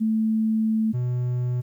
sine / triangle tone pair in turn, 220 / 123.82 Hz, A3 / B2, 0 / +5 cents, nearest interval minor seventh, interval 995 cents, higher first, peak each -19 / -20 dBFS, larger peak first, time 0-0.93 / 0.93-1.62 s, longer first, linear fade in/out 20 ms, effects 10-bit

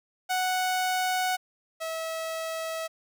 sawtooth tone pair in turn, 740 / 647.9 Hz, F#5 / E5, 0 / -30 cents, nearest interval major second, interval 230 cents, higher first, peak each -21 / -27 dBFS, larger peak first, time 0.29-1.37 / 1.8-2.88 s, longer neither, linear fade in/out 20 ms, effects none

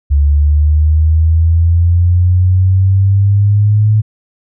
sine exponential sweep, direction up, 70.9 to 108.3 Hz, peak -6 dBFS, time 0.1-4.02 s, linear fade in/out 20 ms, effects none

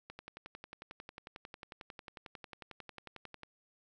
click train, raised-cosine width 0.3 ms, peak -30 dBFS, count 38, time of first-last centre 0.1-3.433 s, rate 11.1 Hz, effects none

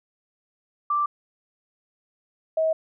sine tone pair in turn, 1174.7 / 639 Hz, D6 / D#5, 0 / +46 cents, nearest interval major seventh, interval 1054 cents, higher first, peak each -20 / -19 dBFS, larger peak second, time 0.9-1.06 / 2.57-2.73 s, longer neither, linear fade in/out 5 ms, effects none

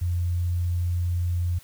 sine tone, 87.5 Hz, F2, 4 cents sharp, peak -22 dBFS, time 0.01-1.59 s, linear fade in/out 10 ms, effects white hiss -52 dBFS RMS until 1.63 s

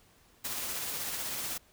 white noise with tremolo, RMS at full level -35 dBFS, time 0.44-1.58 s, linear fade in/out 10 ms, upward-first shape sine, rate 16 Hz, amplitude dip 25%, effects pink hiss -63 dBFS RMS until 1.72 s

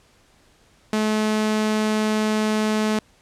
sawtooth tone, 215.2 Hz, A3, 38 cents flat, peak -15 dBFS, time 0.93-2.99 s, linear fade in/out 2 ms, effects pink hiss -57 dBFS RMS until 3.21 s + low-pass 9000 Hz 12 dB/octave

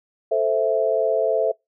sine chord, A minor, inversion none, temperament equal, 440 / 523.3 / 659.3 Hz, A4 / C5 / E5, 0 / 0 / 0 cents, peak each -22 / -23 / -20 dBFS, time 0.31-1.52 s, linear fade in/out 10 ms, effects noise-tail reverb RT60 0.2 s tail -26 dB re dry

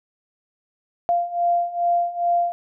sine beating tone pair, 693 / 695.4 Hz, F5 / F5, -14 / -8 cents, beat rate 2.4 Hz, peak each -23 / -20 dBFS, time 1.09-2.52 s, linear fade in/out 0 ms, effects none

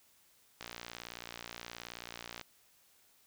click train, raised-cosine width 0.2 ms, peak -25 dBFS, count 107, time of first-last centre 0.61-2.413 s, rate 58.8 Hz, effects white hiss -67 dBFS RMS until 3.26 s

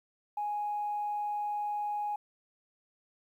sine tone, 831 Hz, G#5, 1 cent sharp, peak -30 dBFS, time 0.37-2.16 s, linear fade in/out 5 ms, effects tanh soft clip ceiling -26 dBFS + 11-bit

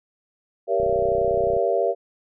sine chord, G diminished seventh, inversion none, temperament just, 392 / 470.4 / 564.5 / 677.4 Hz, G4 / Bb4 / Db5 / Fb5, 0 / +16 / +31 / +47 cents, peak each -25 / -24 / -24 / -23 dBFS, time 0.67-1.95 s, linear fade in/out 50 ms
click train, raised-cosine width 5 ms, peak -23 dBFS, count 25, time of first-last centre 0.8-1.567 s, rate 31.3 Hz
effects none

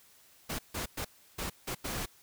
pink noise bursts at uneven times, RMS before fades -36 dBFS, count 6, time 0.49-0.59 / 0.74-0.86 / 0.97-1.05 / 1.38-1.5 / 1.67-1.75 / 1.84-2.06 s, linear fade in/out 10 ms, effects white hiss -61 dBFS RMS until 2.22 s

